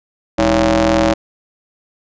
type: ring-modulated tone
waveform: sawtooth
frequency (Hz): 119.9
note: A#2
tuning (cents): +49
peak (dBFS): -4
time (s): 0.38-1.14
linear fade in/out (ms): 10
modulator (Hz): 441
effects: resampled to 16000 Hz